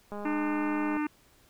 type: click train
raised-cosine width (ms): 1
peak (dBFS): -26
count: 176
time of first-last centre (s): 0.12-0.97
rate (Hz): 206
type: harmonic tone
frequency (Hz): 300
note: D4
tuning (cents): +37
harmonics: 1 / 3 / 4 / 5 / 6 / 7 / 8 / 9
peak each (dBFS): -28 / -38 / -40 / -42 / -44 / -45 / -46 / -47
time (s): 0.25-1.07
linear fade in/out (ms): 5
effects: pink hiss -62 dBFS RMS until 1.49 s